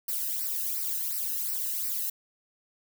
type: noise with flanger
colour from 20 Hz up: violet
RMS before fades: -31 dBFS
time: 0.08-2.1 s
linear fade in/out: 5 ms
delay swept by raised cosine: 0.29 to 0.91 ms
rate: 2.8 Hz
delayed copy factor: -0.8
effects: none